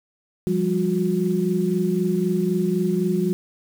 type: tone cluster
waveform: sine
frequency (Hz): 174 / 197.9 / 362.1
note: F3 / G3 / F#4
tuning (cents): -6 / +17 / -37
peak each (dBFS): -23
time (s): 0.47-3.33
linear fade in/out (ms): 0
effects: 7-bit